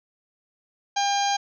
harmonic tone, 802 Hz, G5, 39 cents sharp, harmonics 1 / 2 / 3 / 4 / 5 / 6 / 7 / 8, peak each -22 / -33 / -35 / -32 / -34 / -34 / -39 / -32 dBFS, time 0.96-1.37 s, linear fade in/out 10 ms, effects none

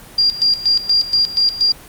sine tone with tremolo, 4783 Hz, D8, 31 cents sharp, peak -10 dBFS, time 0.18-1.72 s, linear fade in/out 5 ms, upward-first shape square, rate 4.2 Hz, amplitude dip 80%, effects pink hiss -39 dBFS RMS until 1.88 s + Opus 24 kbps

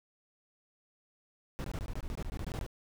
brown noise bursts, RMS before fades -37 dBFS, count 15, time 1.59-2.664 s, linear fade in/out 0 ms, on 52 ms, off 21 ms, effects none

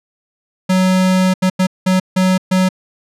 square tone bursts at uneven times, 186 Hz, F#3, 9 cents sharp, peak -11 dBFS, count 6, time 0.69-1.34 / 1.42-1.5 / 1.59-1.67 / 1.86-2 / 2.16-2.38 / 2.51-2.69 s, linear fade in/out 10 ms, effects low-pass 10000 Hz 12 dB/octave

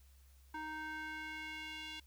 square tone with band-pass filter sweep, 311.1 Hz, D#4, in tune, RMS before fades -45 dBFS, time 0.54-2 s, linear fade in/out 5 ms, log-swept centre 1200 to 3100 Hz, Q 2.4, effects added 67 Hz sine -60 dBFS peak until 2.06 s + white hiss -71 dBFS RMS until 2.06 s

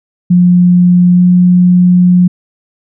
sine tone with pitch glide, 177.9 to 179.24 Hz, F3 to F3, +32 to +45 cents, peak -3 dBFS, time 0.3-2.28 s, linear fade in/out 10 ms, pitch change +13 cents, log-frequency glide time 1.14-1.21 s, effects none

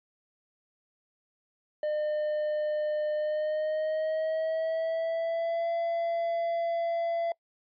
triangle tone with pitch glide, 605 to 675.2 Hz, D#5 to E5, -49 to +41 cents, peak -25 dBFS, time 1.83-7.32 s, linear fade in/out 2 ms, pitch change +190 cents, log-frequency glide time 3.15-5.7 s, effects noise-tail reverb RT60 0.1 s tail -24 dB re dry + resampled to 11025 Hz

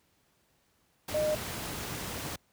sine tone in noise, 611 Hz, D#5, 32 cents flat, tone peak -26 dBFS, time 1.14-1.35 s, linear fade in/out 5 ms, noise pink, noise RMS -37 dBFS, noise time 1.08-2.36 s, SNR +8 dB, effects pink hiss -70 dBFS RMS until 2.52 s + high-pass 60 Hz 12 dB/octave

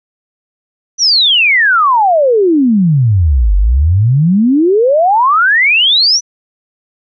sine exponential two-way sweep, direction down then up, 6050 to 45.76 to 6050 Hz, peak -6 dBFS, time 0.98-6.21 s, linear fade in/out 50 ms, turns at 3.56 s, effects none

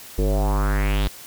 square tone with low-pass filter sweep, 50 Hz, G1, 35 cents sharp, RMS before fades -20 dBFS, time 0.18-1.08 s, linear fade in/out 5 ms, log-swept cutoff 410 to 4000 Hz, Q 3.8, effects white hiss -41 dBFS RMS until 1.26 s

